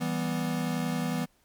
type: chord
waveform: square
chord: E minor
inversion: none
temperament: equal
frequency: 164.81 / 196 / 246.9 Hz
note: E3 / G3 / B3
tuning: 0 / 0 / 0 cents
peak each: -32 / -35 / -32 dBFS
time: 0-1.26 s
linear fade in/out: 20 ms
effects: pink hiss -67 dBFS RMS until 1.44 s + MP3 96 kbps